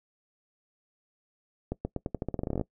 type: accelerating click train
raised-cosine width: 2 ms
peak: -17 dBFS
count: 17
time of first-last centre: 1.72-2.612 s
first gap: 130 ms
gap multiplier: 0.87
effects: noise-tail reverb RT60 0.1 s tail -21 dB re dry